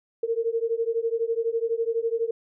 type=beating tone pair; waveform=sine; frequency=452.9 / 464.9 Hz; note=A#4 / A#4; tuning=-50 / -5 cents; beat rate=12 Hz; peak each=-26 dBFS; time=0.23-2.31 s; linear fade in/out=5 ms; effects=none